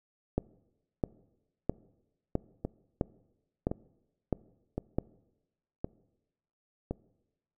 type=two click trains; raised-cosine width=2 ms; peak=-19 / -14 dBFS; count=5 / 8; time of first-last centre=2.65-6.91 / 0.38-4.985 s; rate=0.939 / 1.52 Hz; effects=noise-tail reverb RT60 1.0 s tail -22 dB re dry